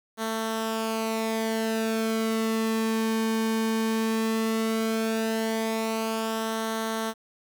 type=tone with flanger; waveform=sawtooth; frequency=222.8 Hz; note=A3; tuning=22 cents sharp; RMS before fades=-27 dBFS; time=0.17-7.14 s; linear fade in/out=50 ms; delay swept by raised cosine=0.4 to 1.5 ms; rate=0.15 Hz; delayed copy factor=-0.6; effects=9-bit